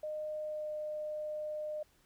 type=tone with pitch glide; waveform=sine; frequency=612 to 607.8 Hz; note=D#5 to D#5; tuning=-29 to -41 cents; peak=-36 dBFS; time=0.03-1.83 s; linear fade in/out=5 ms; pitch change=-12 cents; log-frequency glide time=0.42-0.71 s; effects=pink hiss -69 dBFS RMS until 2.05 s